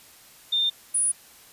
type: tone pair in turn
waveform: sine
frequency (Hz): 3612 / 9758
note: A7 / D#9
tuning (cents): +45 / -35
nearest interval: octave + perfect fourth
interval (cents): 1720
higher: second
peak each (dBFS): -20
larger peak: neither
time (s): 0.52-0.7 / 0.94-1.12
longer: neither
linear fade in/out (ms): 10
effects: white hiss -51 dBFS RMS until 1.52 s + resampled to 32000 Hz